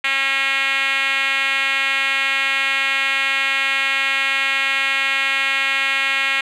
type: tone with band-pass filter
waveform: 5% pulse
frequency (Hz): 271.4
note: C#4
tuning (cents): -36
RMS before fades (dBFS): -19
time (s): 0.04-6.41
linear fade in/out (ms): 5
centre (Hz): 2300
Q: 2.2
effects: none